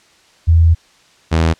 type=tone pair in turn; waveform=sine / sawtooth; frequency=82.6 / 81.42 Hz; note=E2 / E2; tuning=+4 / -21 cents; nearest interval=unison; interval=25 cents; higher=first; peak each=-6 / -7 dBFS; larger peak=first; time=0.47-0.75 / 1.31-1.54 s; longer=first; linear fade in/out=20 ms; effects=white hiss -50 dBFS RMS until 1.59 s + low-pass 6000 Hz 12 dB/octave